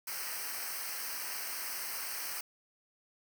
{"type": "noise with comb filter", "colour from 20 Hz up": "white", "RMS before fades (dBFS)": -39, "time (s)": [0.07, 2.41], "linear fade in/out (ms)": 5, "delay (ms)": 0.28, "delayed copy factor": -0.9, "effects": []}